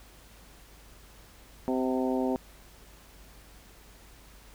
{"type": "harmonic tone with a mistuned harmonic", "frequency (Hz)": 129.4, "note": "C3", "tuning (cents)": -19, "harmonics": [2, 3, 4, 5, 6, 7], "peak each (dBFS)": [-28, -32, -34, -36, -38, -39], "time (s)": [1.68, 2.36], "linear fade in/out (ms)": 0, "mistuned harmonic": 6, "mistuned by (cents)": -26, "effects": ["added 50 Hz sine -54 dBFS peak until 4.54 s", "pink hiss -55 dBFS RMS until 4.54 s"]}